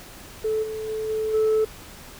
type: tone with level steps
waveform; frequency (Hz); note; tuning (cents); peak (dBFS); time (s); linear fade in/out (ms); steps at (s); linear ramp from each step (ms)
sine; 435.8; A4; -17; -20 / -28 / -25 / -22 / -15; 0.44-1.65; 10; 0.62 / 0.88 / 1.08 / 1.33; 20
effects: tanh soft clip ceiling -16 dBFS + pink hiss -43 dBFS RMS until 2.19 s